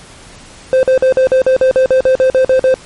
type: tone bursts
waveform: triangle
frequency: 520 Hz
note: C5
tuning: 11 cents flat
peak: -4 dBFS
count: 14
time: 0.73-2.741 s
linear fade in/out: 0 ms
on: 100 ms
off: 47 ms
effects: pink hiss -37 dBFS RMS until 2.85 s + MP3 48 kbps